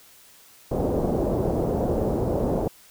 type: low-pass noise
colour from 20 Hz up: white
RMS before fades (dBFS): -24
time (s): 0.71-2.68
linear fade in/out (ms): 5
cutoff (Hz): 590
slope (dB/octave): 24
effects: white hiss -52 dBFS RMS until 2.9 s